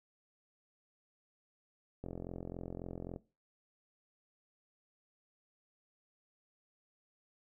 click train, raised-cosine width 2 ms, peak -29 dBFS, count 50, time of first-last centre 2.04-3.161 s, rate 43.7 Hz, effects noise-tail reverb RT60 0.3 s tail -19 dB re dry

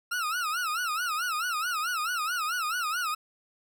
40% pulse tone with vibrato, 1343 Hz, E6, 32 cents sharp, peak -27 dBFS, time 0.11-3.15 s, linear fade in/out 10 ms, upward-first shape sine, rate 4.6 Hz, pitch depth 170 cents each way, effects none

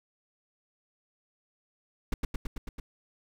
brown noise with echo, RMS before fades -24 dBFS, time 2.12-2.14 s, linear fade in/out 5 ms, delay 110 ms, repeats 6, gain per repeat -2 dB, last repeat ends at 2.8 s, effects none

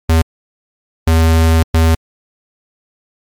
square tone bursts at uneven times, 81.3 Hz, E2, 23 cents flat, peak -8 dBFS, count 3, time 0.09-0.22 / 1.07-1.63 / 1.74-1.95 s, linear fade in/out 5 ms, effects MP3 96 kbps

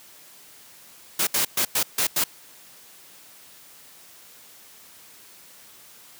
white noise bursts at uneven times, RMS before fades -22 dBFS, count 6, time 1.19-1.27 / 1.34-1.45 / 1.57-1.65 / 1.75-1.83 / 1.98-2.07 / 2.16-2.24 s, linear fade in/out 5 ms, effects white hiss -49 dBFS RMS until 6.19 s + high-pass 100 Hz 12 dB/octave

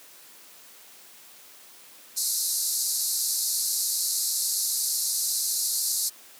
white band-pass noise, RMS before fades -27 dBFS, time 2.16-6.1 s, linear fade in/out 20 ms, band 4000 to 13000 Hz, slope 96 dB/octave, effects white hiss -50 dBFS RMS until 6.39 s + high-pass 200 Hz 12 dB/octave

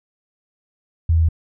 sine tone with pitch steps, 82.41 / 81.6 / 80.81 Hz, E2 / E2 / E2, 0 / -17 / -34 cents, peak -12 dBFS, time 1.09-1.288 s, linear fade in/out 5 ms, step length 66 ms, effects none

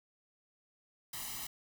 white noise with comb filter, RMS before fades -42 dBFS, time 1.13-1.47 s, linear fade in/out 5 ms, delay 1 ms, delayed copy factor +0.9, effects none

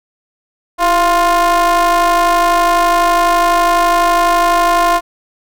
square ring-modulated tone, 179 Hz, F3, 43 cents sharp, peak -7 dBFS, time 0.78-5.01 s, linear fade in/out 50 ms, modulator 869 Hz, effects none

